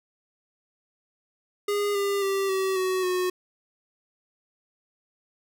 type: tone with pitch steps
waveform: square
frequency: 409.6 / 400.2 / 391.1 / 382.2 / 373.4 / 364.9 Hz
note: G#4 / G4 / G4 / G4 / F#4 / F#4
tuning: -24 / +36 / -4 / -44 / +16 / -24 cents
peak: -24 dBFS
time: 1.68-3.3 s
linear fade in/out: 5 ms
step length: 270 ms
effects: none